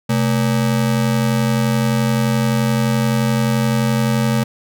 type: ring-modulated tone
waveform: square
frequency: 174.61 Hz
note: F3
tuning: in tune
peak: -12 dBFS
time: 0.09-4.44 s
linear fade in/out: 10 ms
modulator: 45.8 Hz
effects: none